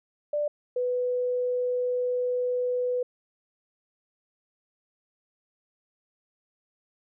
sine tone pair in turn, 590 / 496.1 Hz, D5 / B4, +8 / +8 cents, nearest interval minor third, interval 300 cents, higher first, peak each -24 dBFS, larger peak neither, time 0.33-0.48 / 0.76-3.03 s, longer second, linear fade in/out 5 ms, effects none

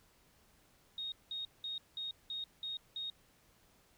sine tone bursts, 3729 Hz, A#7, in tune, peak -38 dBFS, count 7, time 0.98-3.1 s, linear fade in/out 2 ms, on 140 ms, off 190 ms, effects pink hiss -68 dBFS RMS until 3.97 s

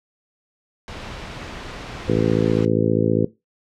pink noise, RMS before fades -33 dBFS, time 0.88-2.65 s, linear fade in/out 0 ms
harmonic tone, 55 Hz, A1, in tune, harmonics 2 / 3 / 4 / 5 / 6 / 7 / 8 / 9, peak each -24 / -24 / -24 / -24 / -24 / -24 / -24 / -24 dBFS, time 2.08-3.25 s, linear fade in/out 5 ms
effects noise-tail reverb RT60 0.2 s tail -17 dB re dry + low-pass 4000 Hz 12 dB/octave

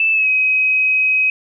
sine tone with pitch glide, 2637 to 2533 Hz, E7 to D#7, 0 to +30 cents, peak -12 dBFS, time 0-1.3 s, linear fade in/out 2 ms, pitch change -70 cents, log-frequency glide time 0.12-0.28 s, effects none

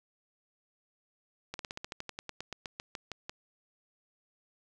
slowing click train, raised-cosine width 0.2 ms, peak -21 dBFS, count 18, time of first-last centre 1.54-3.295 s, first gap 52 ms, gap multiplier 1.08, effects none

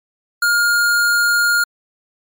square tone, 1417 Hz, F6, 25 cents sharp, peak -13 dBFS, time 0.42-1.64 s, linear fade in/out 5 ms, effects MP3 96 kbps

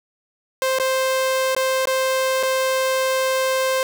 sawtooth tone with dropouts, 524 Hz, C5, 2 cents sharp, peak -14 dBFS, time 0.62-3.83 s, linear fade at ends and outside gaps 1 ms, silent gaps 0.787-0.798 / 1.549-1.564 / 1.855-1.872 / 2.429-2.433 s, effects none

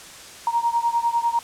sine beating tone pair, 932.3 / 942.3 Hz, A#5 / A#5, 0 / +18 cents, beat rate 10 Hz, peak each -21 / -23 dBFS, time 0.47-1.39 s, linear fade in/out 2 ms, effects white hiss -41 dBFS RMS until 1.43 s + low-pass 9000 Hz 12 dB/octave

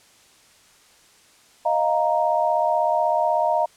sine chord, Eb suspended second, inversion none, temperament equal, 622.3 / 698.5 / 932.3 Hz, Eb5 / F5 / Bb5, 0 / 0 / 0 cents, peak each -22 dBFS, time 1.65-3.66 s, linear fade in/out 10 ms, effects white hiss -54 dBFS RMS until 3.76 s + low-pass 9000 Hz 12 dB/octave

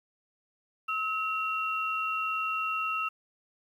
sine tone pair together, 1289.6 / 2739 Hz, E6 / F7, -38 / -34 cents, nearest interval octave + minor second, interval 1304 cents, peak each -30 / -32 dBFS, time 0.88-3.09 s, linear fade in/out 10 ms, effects 10-bit

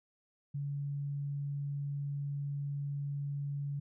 sine tone, 142.2 Hz, C#3, 45 cents sharp, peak -34 dBFS, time 0.54-3.8 s, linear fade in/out 10 ms, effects none

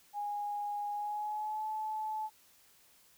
sine tone with pitch glide, 824 to 865 Hz, G#5 to A5, -14 to -30 cents, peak -34 dBFS, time 0.13-2.3 s, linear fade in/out 50 ms, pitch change +84 cents, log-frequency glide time 0.92-1.66 s, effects white hiss -64 dBFS RMS until 3.17 s

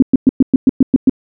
sine tone bursts, 261.6 Hz, C4, in tune, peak -3 dBFS, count 9, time 0-1.096 s, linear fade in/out 2 ms, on 24 ms, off 110 ms, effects none

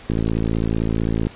click train, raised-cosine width 3 ms, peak -8 dBFS, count 66, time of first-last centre 0.1-1.269 s, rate 55.6 Hz, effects pink hiss -42 dBFS RMS until 1.35 s + resampled to 8000 Hz

